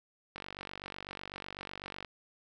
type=click train; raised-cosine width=0.3 ms; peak=-25 dBFS; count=82; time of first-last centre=0.36-2.047 s; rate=48 Hz; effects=none